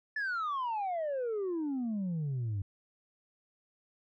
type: exponential sweep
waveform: sine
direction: down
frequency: 1760 to 95 Hz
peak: -29 dBFS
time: 0.16-2.62 s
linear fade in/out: 5 ms
effects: tanh soft clip ceiling -30 dBFS